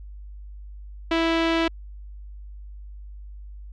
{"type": "tone with low-pass filter", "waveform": "sawtooth", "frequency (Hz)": 329.6, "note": "E4", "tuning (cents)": 0, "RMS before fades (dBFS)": -22, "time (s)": [1.11, 1.68], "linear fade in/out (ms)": 5, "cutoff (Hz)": 3200, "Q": 1.7, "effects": ["added 50 Hz sine -37 dBFS peak until 3.72 s"]}